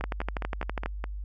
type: two click trains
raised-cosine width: 0.5 ms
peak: -18 / -15 dBFS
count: 6 / 11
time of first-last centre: 0.01-1.041 / 0.04-0.86 s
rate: 4.85 / 12.2 Hz
effects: added 50 Hz sine -33 dBFS peak until 1.24 s